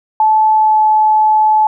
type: tone with pitch glide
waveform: sine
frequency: 868 to 862 Hz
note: A5 to A5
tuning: -24 to -36 cents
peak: -7 dBFS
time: 0.2-1.67 s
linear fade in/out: 2 ms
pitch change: -12 cents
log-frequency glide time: 0.53-0.8 s
effects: none